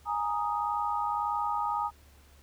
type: chord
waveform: sine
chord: Ab suspended second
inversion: none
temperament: equal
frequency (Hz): 830.6 / 932.3 / 1244.5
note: Ab5 / Bb5 / Eb6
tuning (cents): 0 / 0 / 0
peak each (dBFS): -32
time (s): 0.05-1.91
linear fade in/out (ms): 50
effects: added 71 Hz sine -56 dBFS peak until 2.42 s + pink hiss -61 dBFS RMS until 2.42 s

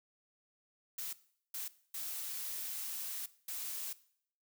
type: noise bursts at uneven times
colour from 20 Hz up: blue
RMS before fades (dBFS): -41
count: 4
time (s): 0.98-1.13 / 1.54-1.68 / 1.94-3.26 / 3.48-3.93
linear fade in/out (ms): 5
effects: noise-tail reverb RT60 0.6 s tail -18 dB re dry

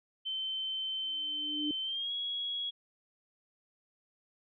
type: tone with pitch glide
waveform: sine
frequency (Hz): 3086 to 3327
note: G7 to G#7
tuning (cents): -28 to +2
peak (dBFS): -33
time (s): 0.25-2.71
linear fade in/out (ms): 20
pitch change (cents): +130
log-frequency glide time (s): 1.83-2.12
type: tone with exponential growth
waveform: sine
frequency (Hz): 298.1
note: D4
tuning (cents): +26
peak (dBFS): -30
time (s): 1.02-1.71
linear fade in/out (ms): 2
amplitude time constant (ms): 150
effects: none

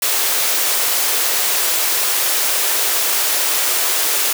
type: high-pass noise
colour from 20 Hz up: white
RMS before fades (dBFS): -17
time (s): 0.02-4.33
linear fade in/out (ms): 5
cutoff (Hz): 360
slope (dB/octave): 24
effects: none

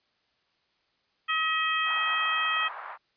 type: harmonic tone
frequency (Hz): 637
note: D#5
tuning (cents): +41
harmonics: 2 / 3 / 4 / 5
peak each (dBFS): -28 / -30 / -31 / -32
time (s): 1.28-2.69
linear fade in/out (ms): 20
type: band-pass noise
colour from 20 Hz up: white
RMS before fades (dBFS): -40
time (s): 1.84-2.98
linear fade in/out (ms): 50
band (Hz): 800 to 1400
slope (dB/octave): 24
effects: white hiss -71 dBFS RMS until 3.16 s + resampled to 11025 Hz

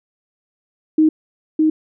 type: tone with echo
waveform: sine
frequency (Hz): 312.4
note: D#4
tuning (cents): +7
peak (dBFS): -9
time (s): 0.98-1.09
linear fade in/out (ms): 5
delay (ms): 610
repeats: 1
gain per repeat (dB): -2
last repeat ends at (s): 1.7
effects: none

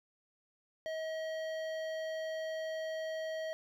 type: tone with hard clipping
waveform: sine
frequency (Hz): 637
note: D#5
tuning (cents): +41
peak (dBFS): -38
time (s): 0.86-3.53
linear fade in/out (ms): 0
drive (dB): 13
effects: none

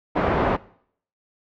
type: low-pass noise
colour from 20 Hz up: white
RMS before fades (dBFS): -21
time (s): 0.15-0.57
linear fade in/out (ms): 20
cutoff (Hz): 890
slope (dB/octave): 12
effects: noise-tail reverb RT60 0.6 s tail -20 dB re dry + low-pass 3000 Hz 12 dB/octave

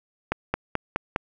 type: accelerating click train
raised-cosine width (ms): 0.5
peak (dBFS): -8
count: 5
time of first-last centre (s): 0.32-1.161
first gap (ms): 220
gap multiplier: 0.97
effects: none

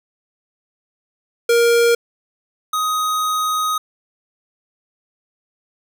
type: tone pair in turn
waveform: square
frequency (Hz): 469.6 / 1253.7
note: A#4 / D#6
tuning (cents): +13 / +13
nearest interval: octave + perfect fourth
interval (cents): 1700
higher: second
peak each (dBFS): -12 / -18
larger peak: first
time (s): 1.49-1.95 / 2.73-3.78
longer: second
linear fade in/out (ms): 5
effects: none

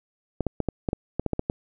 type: clicks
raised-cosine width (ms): 2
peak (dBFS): -11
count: 11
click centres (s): 0.407 / 0.467 / 0.603 / 0.687 / 0.888 / 0.931 / 1.196 / 1.263 / 1.333 / 1.394 / 1.499
effects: none

